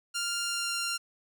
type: tone with pitch glide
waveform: 10% pulse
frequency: 1396.9 to 1388.1 Hz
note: F6 to F6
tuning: 0 to -11 cents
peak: -21 dBFS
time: 0.14-0.98 s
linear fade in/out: 20 ms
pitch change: -11 cents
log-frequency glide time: 0.44-0.75 s
effects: none